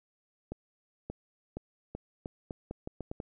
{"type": "accelerating click train", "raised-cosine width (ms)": 2, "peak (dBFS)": -24, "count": 11, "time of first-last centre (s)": [0.52, 3.202], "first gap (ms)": 580, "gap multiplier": 0.81, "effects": []}